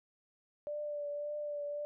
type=tone with vibrato; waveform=sine; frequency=587.3 Hz; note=D5; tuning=in tune; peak=-36 dBFS; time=0.67-1.85 s; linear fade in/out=0 ms; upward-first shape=triangle; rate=1.8 Hz; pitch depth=26 cents each way; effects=none